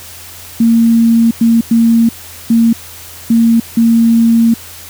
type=tone bursts at uneven times; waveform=sine; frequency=229.7 Hz; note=A#3; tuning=25 cents flat; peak=-5 dBFS; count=6; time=0.6-1.31 / 1.41-1.61 / 1.71-2.09 / 2.5-2.73 / 3.3-3.6 / 3.77-4.54 s; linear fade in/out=5 ms; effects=added 86 Hz sine -39 dBFS peak until 4.89 s + white hiss -32 dBFS RMS until 4.89 s